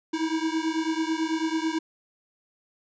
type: beating tone pair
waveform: square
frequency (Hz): 317.1 / 326.2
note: D#4 / E4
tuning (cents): +33 / -18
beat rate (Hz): 9.1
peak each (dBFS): -28 / -29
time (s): 0.13-1.79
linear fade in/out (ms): 10
effects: resampled to 16000 Hz